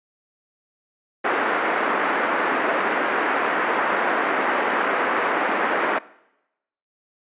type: band-pass noise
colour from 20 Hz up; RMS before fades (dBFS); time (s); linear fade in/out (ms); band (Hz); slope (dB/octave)
white; -22; 1.24-5.99; 10; 260 to 1800; 24
effects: noise-tail reverb RT60 0.9 s tail -21 dB re dry + resampled to 8000 Hz